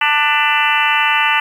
harmonic tone with a mistuned harmonic, 296.1 Hz, D4, 14 cents sharp, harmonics 3 / 4 / 5 / 6 / 7 / 8 / 9 / 10, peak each -18 / -20 / -21 / -21 / -20 / -23 / -18 / -22 dBFS, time 0.01-1.4 s, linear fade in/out 5 ms, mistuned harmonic 7, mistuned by -47 cents, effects 7-bit

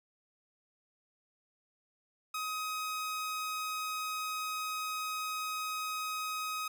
sawtooth tone, 1261 Hz, D#6, 23 cents sharp, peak -31 dBFS, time 2.34-6.68 s, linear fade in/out 5 ms, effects none

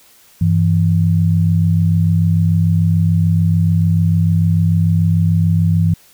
sine tone pair together, 98 / 164.81 Hz, G2 / E3, 0 / 0 cents, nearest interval major sixth, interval 900 cents, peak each -13 dBFS, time 0.41-5.94 s, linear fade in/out 5 ms, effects white hiss -48 dBFS RMS until 6.13 s

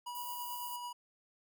square tone with tremolo, 971 Hz, B5, 30 cents flat, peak -40 dBFS, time 0.06-0.93 s, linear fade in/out 10 ms, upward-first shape sine, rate 9.1 Hz, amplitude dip 30%
white high-pass noise, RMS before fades -46 dBFS, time 0.15-0.76 s, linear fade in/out 0 ms, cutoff 10000 Hz, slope 24 dB/octave
effects none

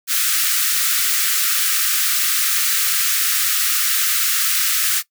white high-pass noise, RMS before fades -18 dBFS, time 0.07-5.03 s, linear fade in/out 50 ms, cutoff 1200 Hz, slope 96 dB/octave, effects noise-tail reverb RT60 0.1 s tail -19 dB re dry

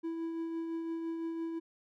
triangle tone with tremolo, 329.6 Hz, E4, in tune, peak -31 dBFS, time 0.03-1.6 s, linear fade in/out 20 ms, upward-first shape triangle, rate 5.9 Hz, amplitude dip 35%, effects none

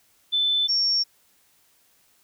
sine tone pair in turn, 3520 / 5495 Hz, A7 / F8, 0 / -29 cents, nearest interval minor sixth, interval 771 cents, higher second, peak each -19 / -19 dBFS, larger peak neither, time 0.32-0.68 / 0.68-1.04 s, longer neither, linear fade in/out 20 ms, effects white hiss -62 dBFS RMS until 2.23 s

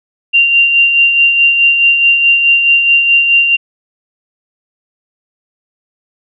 sine tone with tremolo, 2774 Hz, F7, 12 cents flat, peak -4 dBFS, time 0.33-3.57 s, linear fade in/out 20 ms, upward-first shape sine, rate 4.7 Hz, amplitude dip 45%, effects none

